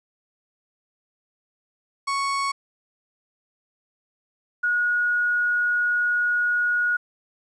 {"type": "tone pair in turn", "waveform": ["35% pulse", "sine"], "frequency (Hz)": [1108.7, 1449.6], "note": ["C#6", "F#6"], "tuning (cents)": [0, -36], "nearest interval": "perfect fourth", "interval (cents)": 464, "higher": "second", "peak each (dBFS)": [-21, -19], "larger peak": "second", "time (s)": [[2.07, 2.52], [4.63, 6.97]], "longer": "second", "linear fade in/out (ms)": 10, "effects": ["resampled to 22050 Hz", "10-bit"]}